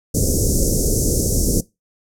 pink band-stop noise, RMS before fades -17 dBFS, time 0.14-1.61 s, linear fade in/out 10 ms, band 530 to 5600 Hz, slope 48 dB/octave, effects noise-tail reverb RT60 0.2 s tail -20 dB re dry + low-pass 12000 Hz 12 dB/octave

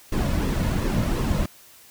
brown noise with flanger, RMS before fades -23 dBFS, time 0.12-1.46 s, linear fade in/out 5 ms, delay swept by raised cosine 1.3 to 2.6 ms, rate 2.8 Hz, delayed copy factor -0.55, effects white hiss -50 dBFS RMS until 1.9 s

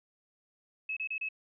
sine tone bursts, 2583 Hz, E7, 36 cents flat, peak -32 dBFS, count 4, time 0.89-1.288 s, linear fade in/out 5 ms, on 77 ms, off 30 ms, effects none

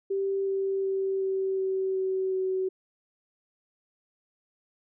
sine tone with pitch steps, 390.9 / 388.4 / 386 / 383.5 / 381.1 / 378.7 / 376.3 Hz, G4 / G4 / G4 / G4 / G4 / F#4 / F#4, -5 / -16 / -27 / -38 / -49 / +40 / +29 cents, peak -25 dBFS, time 0.1-2.69 s, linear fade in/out 10 ms, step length 370 ms, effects none

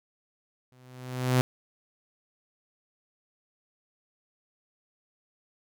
sawtooth tone with exponential growth, 127 Hz, B2, 49 cents sharp, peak -14 dBFS, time 0.72-1.41 s, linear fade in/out 0 ms, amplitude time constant 150 ms, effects none

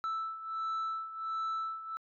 sine beating tone pair, 1318.5 / 1319.9 Hz, E6 / E6, 0 / +2 cents, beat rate 1.4 Hz, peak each -33 / -37 dBFS, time 0.04-1.97 s, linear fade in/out 0 ms, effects tanh soft clip ceiling -31 dBFS

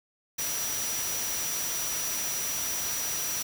sine tone in noise, 5840 Hz, F#8, 24 cents flat, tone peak -32 dBFS, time 0.38-3.43 s, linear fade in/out 10 ms, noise white, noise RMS -33 dBFS, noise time 0.38-3.43 s, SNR -2 dB, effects none

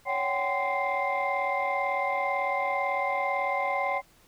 sine tone cluster, 561 / 751 / 789 / 1033 / 2097 Hz, C#5 / F#5 / G5 / C6 / C7, +21 / +26 / +11 / -22 / +3 cents, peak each -31 dBFS, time 0.05-4.02 s, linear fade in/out 50 ms, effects tanh soft clip ceiling -18 dBFS + pink hiss -60 dBFS RMS until 4.27 s

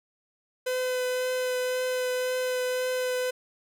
45% pulse tone with vibrato, 506 Hz, B4, 42 cents sharp, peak -26 dBFS, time 0.66-3.31 s, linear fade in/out 10 ms, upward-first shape triangle, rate 1.9 Hz, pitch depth 12 cents each way, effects none

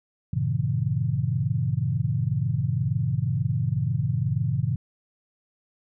sine chord, G diminished seventh, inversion none, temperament equal, 98 / 116.54 / 138.59 / 164.81 Hz, G2 / Bb2 / Db3 / Fb3, 0 / 0 / 0 / 0 cents, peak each -30 / -26 / -26 / -30 dBFS, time 0.33-4.76 s, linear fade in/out 5 ms, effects none

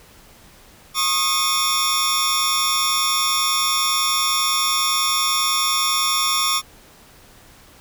sawtooth tone cluster, 1090 / 1240 / 3526 / 5540 Hz, C#6 / D#6 / A7 / F8, -29 / -6 / +3 / -15 cents, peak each -20 dBFS, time 0.94-6.62 s, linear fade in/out 50 ms, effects pink hiss -48 dBFS RMS until 7.8 s

